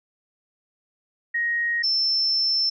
sine tone pair in turn, 1878 / 5329 Hz, A#6 / E8, +12 / +18 cents, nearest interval octave + tritone, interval 1806 cents, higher second, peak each -21 / -19 dBFS, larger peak second, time 1.34-1.83 / 1.83-2.7 s, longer second, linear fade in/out 10 ms, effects none

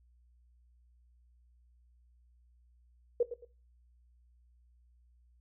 sine tone with echo, 478.1 Hz, A#4, 44 cents sharp, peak -23 dBFS, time 3.2-3.23 s, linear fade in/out 5 ms, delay 110 ms, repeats 2, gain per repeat -12 dB, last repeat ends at 3.45 s, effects noise-tail reverb RT60 0.3 s tail -17 dB re dry + added 60 Hz sine -62 dBFS peak until 5.4 s

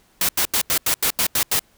white noise bursts, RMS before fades -19 dBFS, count 9, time 0.21-1.593 s, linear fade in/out 2 ms, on 79 ms, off 84 ms, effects pink hiss -58 dBFS RMS until 1.77 s

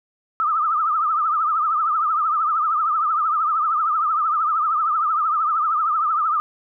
sine tone with vibrato, 1257 Hz, D#6, 17 cents sharp, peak -17 dBFS, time 0.4-6.4 s, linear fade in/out 0 ms, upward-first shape triangle, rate 13 Hz, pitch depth 130 cents each way, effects none

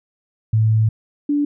sine tone pair in turn, 110 / 290.5 Hz, A2 / D4, 0 / -19 cents, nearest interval octave + perfect fourth, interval 1681 cents, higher second, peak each -12 / -15 dBFS, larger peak first, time 0.53-0.89 / 1.29-1.45 s, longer first, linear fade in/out 5 ms, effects none

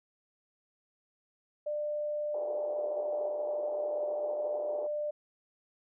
sine tone, 596 Hz, D5, 25 cents sharp, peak -31 dBFS, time 1.66-5.11 s, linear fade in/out 10 ms
white band-pass noise, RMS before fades -42 dBFS, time 2.34-4.87 s, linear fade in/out 5 ms, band 370 to 790 Hz, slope 48 dB/octave
effects none

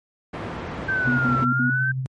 pink low-pass noise, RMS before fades -30 dBFS, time 0.33-1.45 s, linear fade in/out 10 ms, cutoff 1700 Hz, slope 12 dB/octave
sine exponential two-way sweep, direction down then up, 1568 to 1336 to 1568 Hz, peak -20 dBFS, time 0.88-1.92 s, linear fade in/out 10 ms, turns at 1.4 s
sine tone with tremolo, 130.81 Hz, C3, in tune, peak -21 dBFS, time 1.05-2.06 s, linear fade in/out 0 ms, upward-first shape triangle, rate 12 Hz, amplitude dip 40%
sine tone bursts, 246.2 Hz, B3, 5 cents flat, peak -21 dBFS, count 4, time 1.07-1.702 s, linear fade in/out 5 ms, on 110 ms, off 64 ms
effects high-pass 80 Hz 12 dB/octave + MP3 48 kbps

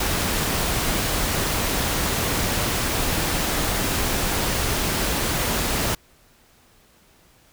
pink noise, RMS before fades -23 dBFS, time 0-5.95 s, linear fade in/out 5 ms, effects pink hiss -56 dBFS RMS until 7.52 s

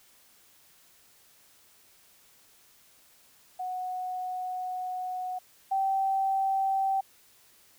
sine tone pair in turn, 736 / 775 Hz, F#5 / G5, -9 / -20 cents, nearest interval minor second, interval 89 cents, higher second, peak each -31 / -24 dBFS, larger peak second, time 3.59-5.39 / 5.71-7.01 s, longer first, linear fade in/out 10 ms, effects white hiss -60 dBFS RMS until 7.78 s

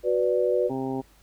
sine chord, B minor, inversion second, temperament equal, 370 / 493.9 / 587.3 Hz, F#4 / B4 / D5, 0 / 0 / 0 cents, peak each -25 / -23 / -26 dBFS, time 0.03-0.71 s, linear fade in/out 50 ms
harmonic tone, 132.4 Hz, C3, 21 cents sharp, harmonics 1 / 2 / 3 / 4 / 5 / 6 / 7, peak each -37 / -29 / -32 / -40 / -42 / -36 / -42 dBFS, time 0.69-1.02 s, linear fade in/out 20 ms
effects added 50 Hz sine -57 dBFS peak until 1.22 s + pink hiss -59 dBFS RMS until 1.22 s

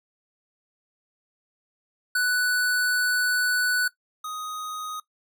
square tone pair in turn, 1486 / 1249.6 Hz, F#6 / D#6, +7 / +7 cents, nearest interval minor third, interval 300 cents, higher first, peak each -21 / -32 dBFS, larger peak first, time 2.15-3.88 / 4.24-5 s, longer first, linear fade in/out 5 ms, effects noise-tail reverb RT60 0.1 s tail -18 dB re dry

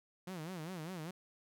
sawtooth tone with vibrato, 170.6 Hz, F3, 40 cents flat, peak -38 dBFS, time 0.27-1.11 s, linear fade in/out 5 ms, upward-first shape sine, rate 5 Hz, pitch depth 190 cents each way, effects none

